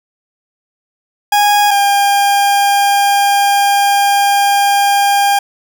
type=tone pair in turn; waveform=40% pulse; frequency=824 / 803.8 Hz; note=G#5 / G5; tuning=-14 / +43 cents; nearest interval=unison; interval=43 cents; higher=first; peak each=-7 / -8 dBFS; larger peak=first; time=1.32-1.71 / 1.71-5.39 s; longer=second; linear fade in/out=5 ms; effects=none

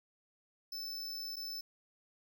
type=tone with dropouts; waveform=square; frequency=5274 Hz; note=E8; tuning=in tune; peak=-40 dBFS; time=0.72-1.61 s; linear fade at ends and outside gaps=5 ms; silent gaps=1.359-1.366 s; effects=none

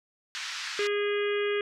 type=band-pass noise; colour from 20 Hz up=pink; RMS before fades=-36 dBFS; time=0.35-0.87 s; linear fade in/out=0 ms; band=1400 to 6000 Hz; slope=24 dB/octave
type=harmonic tone; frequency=410.8 Hz; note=G#4; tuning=19 cents flat; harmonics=1 / 3 / 4 / 5 / 6 / 7 / 8; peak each=-26 / -39 / -37 / -37 / -39 / -41 / -42 dBFS; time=0.79-1.61 s; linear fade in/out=2 ms
effects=none

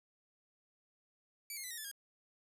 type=tone with pitch steps; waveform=5% pulse; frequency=2300 / 2146 / 2002 / 1868.2 / 1743.1 / 1626.3 Hz; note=D7 / C7 / B6 / A#6 / A6 / G#6; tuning=-37 / +43 / +23 / +3 / -17 / -37 cents; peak=-32 dBFS; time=1.5-1.914 s; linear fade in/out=2 ms; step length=69 ms; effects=resampled to 32000 Hz

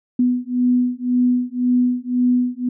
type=beating tone pair; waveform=sine; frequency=246.9 / 248.8 Hz; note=B3 / B3; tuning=0 / +13 cents; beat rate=1.9 Hz; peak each=-18 dBFS; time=0.19-2.69 s; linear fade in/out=5 ms; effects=none

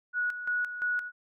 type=tone with tremolo; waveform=sine; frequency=1463 Hz; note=F#6; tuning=20 cents flat; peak=-26 dBFS; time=0.13-1.12 s; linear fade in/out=50 ms; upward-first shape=square; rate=2.9 Hz; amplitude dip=65%; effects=none

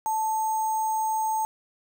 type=tone with sample-and-hold; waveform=sine; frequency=877 Hz; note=A5; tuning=6 cents flat; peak=-23 dBFS; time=0.06-1.45 s; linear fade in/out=0 ms; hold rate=7350 Hz; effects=none

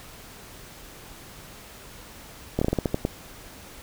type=slowing click train; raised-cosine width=2 ms; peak=-9 dBFS; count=9; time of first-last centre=2.59-3.051 s; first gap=25 ms; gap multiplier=1.23; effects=pink hiss -45 dBFS RMS until 3.82 s

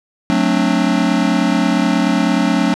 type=chord; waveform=square; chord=D dominant seventh; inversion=first; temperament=just; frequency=183.54 / 220.2 / 264.3 / 293.7 Hz; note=F#3 / A3 / C4 / D4; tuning=-14 / +2 / +18 / 0 cents; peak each=-19 dBFS; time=0.3-2.74 s; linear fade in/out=0 ms; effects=low-pass 6000 Hz 12 dB/octave

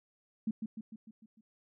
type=tone with echo; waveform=sine; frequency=220 Hz; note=A3; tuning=in tune; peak=-29 dBFS; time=0.47-0.51 s; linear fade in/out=5 ms; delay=150 ms; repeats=6; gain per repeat=-5 dB; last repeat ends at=1.41 s; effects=none

